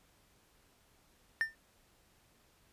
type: tone with exponential decay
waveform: triangle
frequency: 1801 Hz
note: A6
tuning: 40 cents sharp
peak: -23 dBFS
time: 1.41-1.55 s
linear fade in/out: 0 ms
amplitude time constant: 29 ms
effects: pink hiss -68 dBFS RMS until 2.72 s + resampled to 32000 Hz